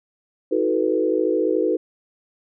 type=chord; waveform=sine; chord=B dominant seventh; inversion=first; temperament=equal with one note detuned; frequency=319 / 370 / 440 / 493.9 Hz; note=D#4 / F#4 / A4 / B4; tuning=+43 / 0 / 0 / 0 cents; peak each=-23 dBFS; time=0.51-1.77 s; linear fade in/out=10 ms; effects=none